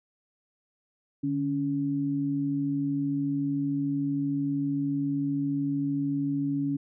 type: tone pair together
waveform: sine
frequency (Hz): 146.99 / 280.3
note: D3 / C#4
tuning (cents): +2 / +19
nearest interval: major seventh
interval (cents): 1117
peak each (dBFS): -32 / -26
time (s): 1.23-6.77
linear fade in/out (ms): 10
effects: none